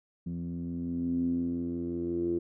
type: tone with low-pass filter sweep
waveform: 10% pulse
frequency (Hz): 85.7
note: F2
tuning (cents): -32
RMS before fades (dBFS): -32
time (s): 0.26-2.39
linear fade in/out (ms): 10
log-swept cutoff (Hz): 200 to 350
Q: 8.8
effects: none